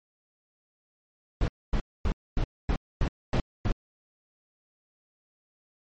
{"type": "noise bursts", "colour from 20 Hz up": "brown", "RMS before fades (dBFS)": -24, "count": 8, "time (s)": [1.41, 3.72], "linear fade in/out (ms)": 2, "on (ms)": 70, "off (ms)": 250, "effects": ["low-pass 5000 Hz 12 dB/octave", "MP3 32 kbps"]}